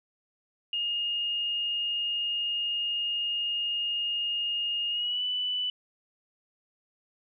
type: tone with pitch glide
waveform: sine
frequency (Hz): 2844 to 2982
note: F7 to F#7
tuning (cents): +31 to +13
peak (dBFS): -27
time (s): 0.73-5.7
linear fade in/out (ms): 2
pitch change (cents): +82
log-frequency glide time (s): 4.9-5.23
effects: none